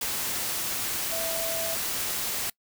sine tone in noise, 659.3 Hz, E5, in tune, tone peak -32 dBFS, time 1.12-1.75 s, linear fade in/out 5 ms, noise white, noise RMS -30 dBFS, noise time 0.01-2.5 s, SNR -5 dB, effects noise-tail reverb RT60 0.1 s tail -24 dB re dry

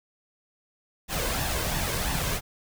pink noise with flanger, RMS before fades -28 dBFS, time 1.08-2.41 s, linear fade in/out 50 ms, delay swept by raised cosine 1.1 to 1.95 ms, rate 2.9 Hz, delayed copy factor +0.5, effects none

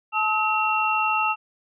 sine tone cluster, 866 / 1281 / 2727 Hz, A5 / E6 / F7, -28 / -50 / -42 cents, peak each -24 dBFS, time 0.12-1.36 s, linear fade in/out 50 ms, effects none

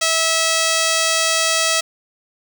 5% pulse tone, 650 Hz, E5, 24 cents flat, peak -4 dBFS, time 0.01-1.81 s, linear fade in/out 10 ms, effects none

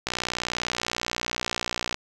click train, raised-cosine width 0.2 ms, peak -9 dBFS, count 114, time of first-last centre 0.07-1.944 s, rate 60.3 Hz, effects none

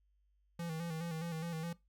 square tone with vibrato, 164.81 Hz, E3, in tune, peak -39 dBFS, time 0.59-1.73 s, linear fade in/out 5 ms, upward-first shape square, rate 4.8 Hz, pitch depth 53 cents each way, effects noise-tail reverb RT60 0.2 s tail -19 dB re dry + added 50 Hz sine -70 dBFS peak until 1.88 s

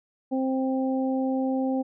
harmonic tone, 262.9 Hz, C4, 8 cents sharp, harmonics 1 / 2 / 3, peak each -24 / -30 / -34 dBFS, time 0.31-1.83 s, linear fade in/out 20 ms, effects none

